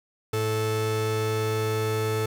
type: tone pair together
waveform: 45% pulse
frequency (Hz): 109.22 / 436.9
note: A2 / A4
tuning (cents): -12 / -12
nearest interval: 2 octaves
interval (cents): 2400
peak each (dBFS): -27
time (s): 0.33-2.26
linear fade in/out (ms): 5
effects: none